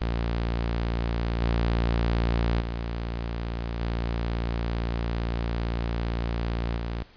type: tone with level steps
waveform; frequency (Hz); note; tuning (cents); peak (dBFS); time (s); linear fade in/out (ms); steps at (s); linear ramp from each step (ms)
sawtooth; 57.7; A#1; -17; -21 / -18 / -25 / -22 / -25; 0.01-7.03; 0; 1.41 / 2.6 / 3.8 / 6.77; 10
effects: pink hiss -54 dBFS RMS until 7.16 s + resampled to 11025 Hz